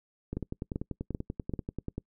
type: two click trains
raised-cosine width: 3 ms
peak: -19 / -21 dBFS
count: 4 / 18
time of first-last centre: 0.37-1.537 / 0.33-1.98 s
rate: 2.57 / 10.3 Hz
effects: noise-tail reverb RT60 0.1 s tail -25 dB re dry